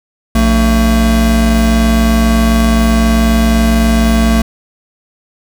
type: tone pair together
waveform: square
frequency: 59.24 / 225.2 Hz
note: A#1 / A3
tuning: +29 / +40 cents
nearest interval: octave + major seventh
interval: 2311 cents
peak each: -11 dBFS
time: 0.35-4.42 s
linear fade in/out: 5 ms
effects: none